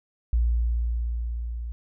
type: tone with level ramp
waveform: sine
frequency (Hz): 58.3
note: A#1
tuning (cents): +1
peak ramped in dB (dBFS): -18 to -30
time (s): 0.33-1.72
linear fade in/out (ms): 0
effects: none